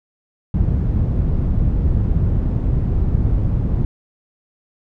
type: low-pass noise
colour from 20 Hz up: white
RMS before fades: -17 dBFS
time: 0.54-3.85 s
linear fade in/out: 2 ms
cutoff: 100 Hz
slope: 12 dB/octave
effects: none